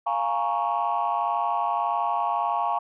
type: chord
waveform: sine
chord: Bb minor seventh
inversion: second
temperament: equal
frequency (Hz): 698.5 / 830.6 / 932.3 / 1108.7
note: F5 / Ab5 / Bb5 / Db6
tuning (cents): 0 / 0 / 0 / 0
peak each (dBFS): -27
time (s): 0.06-2.79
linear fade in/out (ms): 10
effects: tanh soft clip ceiling -16 dBFS